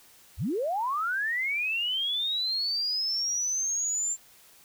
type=linear sweep; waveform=sine; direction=up; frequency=46.14 to 7350 Hz; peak=-26 dBFS; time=0.37-4.17 s; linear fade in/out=50 ms; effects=white hiss -56 dBFS RMS until 4.64 s